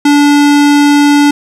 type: tone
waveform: square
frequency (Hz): 289.5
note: D4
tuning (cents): -25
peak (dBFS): -5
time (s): 0.05-1.31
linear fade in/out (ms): 5
effects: low-pass 9000 Hz 12 dB/octave + 7-bit